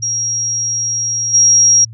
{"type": "tone with level steps", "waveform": "sine", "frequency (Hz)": 5640, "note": "F8", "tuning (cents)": 16, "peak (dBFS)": [-15, -6], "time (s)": [0.02, 1.85], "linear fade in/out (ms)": 10, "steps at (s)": 1.33, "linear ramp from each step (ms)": 20, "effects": ["added 112 Hz sine -30 dBFS peak until 1.93 s"]}